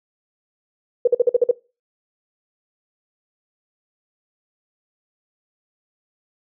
sine tone bursts, 484.9 Hz, B4, 32 cents flat, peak -10 dBFS, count 7, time 1.05-1.513 s, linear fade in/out 5 ms, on 25 ms, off 48 ms, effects noise-tail reverb RT60 0.3 s tail -22 dB re dry

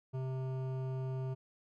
triangle tone with hard clipping, 130.81 Hz, C3, in tune, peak -37 dBFS, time 0.13-1.35 s, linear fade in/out 20 ms, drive 17 dB, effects none

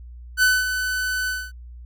45% pulse tone with ADSR envelope, 1505 Hz, F#6, 29 cents sharp, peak -13 dBFS, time 0.37-1.52 s, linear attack 55 ms, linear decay 220 ms, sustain -9 dB, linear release 240 ms, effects added 60 Hz sine -37 dBFS peak until 1.85 s

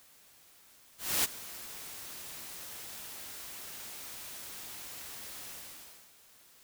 white noise with ADSR envelope, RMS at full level -27 dBFS, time 0.98-6.14 s, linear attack 260 ms, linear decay 23 ms, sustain -18 dB, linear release 650 ms, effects white hiss -60 dBFS RMS until 6.63 s

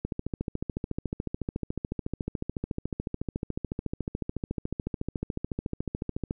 click train, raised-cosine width 3 ms, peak -17 dBFS, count 88, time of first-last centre 0.05-6.309 s, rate 13.9 Hz, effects none

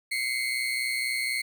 35% pulse tone pair together, 2080 / 2204 Hz, C7 / C#7, -11 / -11 cents, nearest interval minor second, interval 100 cents, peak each -28 dBFS, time 0.11-1.42 s, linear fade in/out 10 ms, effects none

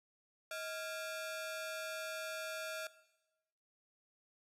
sawtooth ring-modulated tone, 1013 Hz, B5, 44 cents sharp, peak -34 dBFS, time 0.51-2.87 s, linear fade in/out 2 ms, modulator 378 Hz, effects noise-tail reverb RT60 1.0 s tail -17 dB re dry + resampled to 32000 Hz

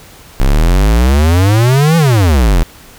square exponential two-way sweep, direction up then down, 31.59 to 170.1 to 38.06 Hz, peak -7 dBFS, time 0.4-2.63 s, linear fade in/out 0 ms, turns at 1.97 s, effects pink hiss -38 dBFS RMS until 2.98 s

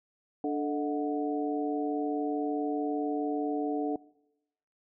harmonic tone with a mistuned harmonic, 146.83 Hz, D3, in tune, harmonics 2 / 3 / 4 / 5, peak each -30 / -34 / -41 / -35 dBFS, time 0.44-3.96 s, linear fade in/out 2 ms, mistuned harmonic 4, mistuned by +120 cents, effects noise-tail reverb RT60 0.9 s tail -23 dB re dry

